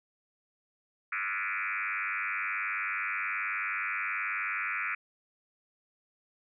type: tone with frequency modulation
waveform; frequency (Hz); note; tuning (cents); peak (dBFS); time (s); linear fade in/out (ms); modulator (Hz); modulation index
sine; 1864.7; A#6; 0; -30; 1.12-4.95; 5; 98.8; 6.1
effects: none